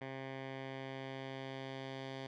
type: tone with low-pass filter sweep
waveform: 10% pulse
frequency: 133.7 Hz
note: C3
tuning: 38 cents sharp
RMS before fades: -45 dBFS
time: 0.01-2.27 s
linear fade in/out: 5 ms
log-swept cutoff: 2400 to 3800 Hz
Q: 1.6
effects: none